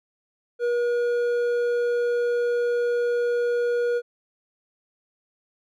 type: tone with hard clipping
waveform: triangle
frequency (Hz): 480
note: B4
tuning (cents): -49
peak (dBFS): -22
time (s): 0.59-4.02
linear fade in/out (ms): 50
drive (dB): 9
effects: none